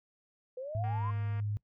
sine exponential sweep, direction up, 493.9 to 1078 Hz, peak -37 dBFS, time 0.57-1.11 s, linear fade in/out 5 ms
sine tone with pitch glide, 106.6 to 104.11 Hz, G#2 to G#2, +46 to +5 cents, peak -31 dBFS, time 0.75-1.57 s, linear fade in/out 0 ms, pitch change -41 cents, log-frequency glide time 0.96-1.01 s
click train, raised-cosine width 0.5 ms, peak -36 dBFS, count 132, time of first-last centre 0.84-1.4 s, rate 234 Hz
effects noise-tail reverb RT60 0.1 s tail -22 dB re dry

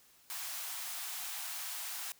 white high-pass noise, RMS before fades -41 dBFS, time 0.3-2.12 s, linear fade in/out 0 ms, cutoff 660 Hz, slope 96 dB/octave, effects white hiss -64 dBFS RMS until 2.19 s

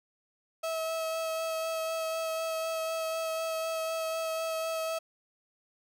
35% pulse tone with vibrato, 647 Hz, E5, 32 cents flat, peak -29 dBFS, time 0.63-4.99 s, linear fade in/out 10 ms, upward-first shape sine, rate 4 Hz, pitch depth 12 cents each way, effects none

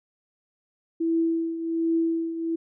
sine tone with tremolo, 329.6 Hz, E4, in tune, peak -19 dBFS, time 1-2.56 s, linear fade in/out 10 ms, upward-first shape triangle, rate 1.3 Hz, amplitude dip 70%, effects none

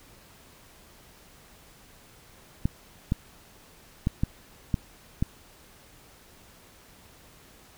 clicks, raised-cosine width 5 ms, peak -11 dBFS, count 6, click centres 2.655 / 3.121 / 4.071 / 4.235 / 4.742 / 5.225 s, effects pink hiss -54 dBFS RMS until 7.77 s

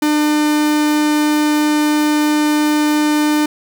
45% pulse tone, 300.5 Hz, D4, 40 cents sharp, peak -12 dBFS, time 0.02-3.46 s, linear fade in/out 5 ms, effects none

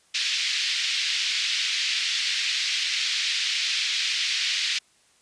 white band-pass noise, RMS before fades -26 dBFS, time 0.14-4.79 s, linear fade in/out 10 ms, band 2100 to 4800 Hz, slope 24 dB/octave, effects white hiss -61 dBFS RMS until 5.21 s + resampled to 22050 Hz

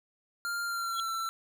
square tone with pitch glide, 1396.9 to 1341.5 Hz, F6 to E6, 0 to +30 cents, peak -32 dBFS, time 0.45-1.29 s, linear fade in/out 0 ms, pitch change -70 cents, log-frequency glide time 0.64-1.09 s
sine tone with exponential growth, 3337 Hz, G#7, 8 cents sharp, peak -28 dBFS, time 0.92-1 s, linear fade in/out 1 ms, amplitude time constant 16 ms
effects none

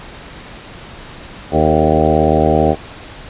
harmonic tone with a mistuned harmonic, 77.78 Hz, D#2, in tune, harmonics 1 / 2 / 3 / 4 / 5 / 6 / 7 / 8 / 9 / 10, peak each -19 / -19 / -19 / -19 / -19 / -19 / -19 / -19 / -19 / -19 dBFS, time 1.51-2.76 s, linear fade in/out 50 ms, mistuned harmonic 6, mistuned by -28 cents, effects pink hiss -34 dBFS RMS until 3.29 s + resampled to 8000 Hz

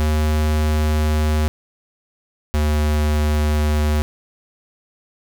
square tone pair in turn, 76.6 / 75.41 Hz, D#2 / D2, -27 / +46 cents, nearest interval unison, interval 27 cents, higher first, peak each -16 dBFS, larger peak neither, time 0-1.48 / 2.54-4.02 s, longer neither, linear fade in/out 0 ms, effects none

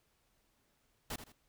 pink noise with echo, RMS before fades -40 dBFS, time 1.1-1.16 s, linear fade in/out 5 ms, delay 81 ms, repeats 2, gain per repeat -10 dB, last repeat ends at 1.322 s, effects pink hiss -75 dBFS RMS until 1.48 s

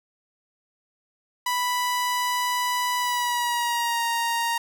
sawtooth tone with pitch glide, 987.8 to 932.4 Hz, B5 to A#5, 0 to 0 cents, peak -19 dBFS, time 1.46-4.58 s, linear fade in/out 5 ms, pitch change -100 cents, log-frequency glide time 2.98-4.03 s, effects none

